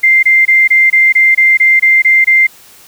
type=tone bursts; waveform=sine; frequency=2093 Hz; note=C7; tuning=in tune; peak=-4 dBFS; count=11; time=0.03-2.47 s; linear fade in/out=10 ms; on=200 ms; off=24 ms; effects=white hiss -40 dBFS RMS until 2.87 s